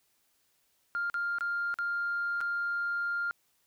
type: tone with dropouts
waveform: sine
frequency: 1400 Hz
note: F6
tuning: 4 cents sharp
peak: -28 dBFS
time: 0.95-3.31 s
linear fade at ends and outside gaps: 0 ms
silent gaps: 1.099-1.142 / 1.385-1.408 / 1.741-1.787 / 2.406-2.412 s
effects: tanh soft clip ceiling -25 dBFS + white hiss -72 dBFS RMS until 3.66 s